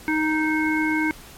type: harmonic tone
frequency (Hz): 311.1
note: D#4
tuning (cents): 0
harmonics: 1 / 3 / 5 / 7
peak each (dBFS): -21 / -29 / -27 / -26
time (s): 0.08-1.11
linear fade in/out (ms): 0
effects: pink hiss -44 dBFS RMS until 1.37 s + MP3 64 kbps